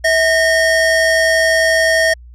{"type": "tone pair together", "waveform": "square", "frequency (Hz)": [648.8, 1835], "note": ["E5", "A#6"], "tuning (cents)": [-28, -28], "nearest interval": "octave + tritone", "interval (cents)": 1800, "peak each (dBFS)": -14, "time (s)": [0.04, 2.14], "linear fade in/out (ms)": 10, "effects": ["added 60 Hz sine -35 dBFS peak until 2.34 s", "low-pass 9000 Hz 12 dB/octave"]}